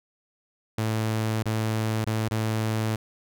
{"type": "tone with dropouts", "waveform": "sawtooth", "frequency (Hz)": 110, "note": "A2", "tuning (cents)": 0, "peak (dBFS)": -20, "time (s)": [0.78, 2.96], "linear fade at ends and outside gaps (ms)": 5, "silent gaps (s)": [[1.43, 1.456], [2.045, 2.066], [2.285, 2.31]], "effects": []}